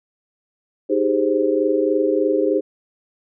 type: chord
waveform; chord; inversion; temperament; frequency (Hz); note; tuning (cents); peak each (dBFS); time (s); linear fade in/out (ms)
sine; Ab major seventh; second; equal; 311.1 / 392 / 415.3 / 523.3; Eb4 / G4 / Ab4 / C5; 0 / 0 / 0 / 0; -21; 0.89-2.61; 20
effects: none